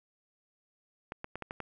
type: clicks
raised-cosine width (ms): 0.5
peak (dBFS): -23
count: 6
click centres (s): 1.121 / 1.244 / 1.356 / 1.423 / 1.509 / 1.603
effects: none